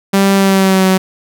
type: tone with pitch glide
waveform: sawtooth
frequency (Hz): 196 to 188.23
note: G3 to F#3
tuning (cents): 0 to +30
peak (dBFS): -4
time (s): 0.13-0.98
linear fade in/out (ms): 10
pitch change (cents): -70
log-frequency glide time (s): 0.35-0.87
effects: none